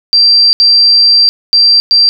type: tone bursts at uneven times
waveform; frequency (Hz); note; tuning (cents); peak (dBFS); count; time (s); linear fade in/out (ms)
sine; 4709; D8; +4; -3; 4; 0.13-0.53 / 0.6-1.29 / 1.53-1.8 / 1.91-2.09; 0
effects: none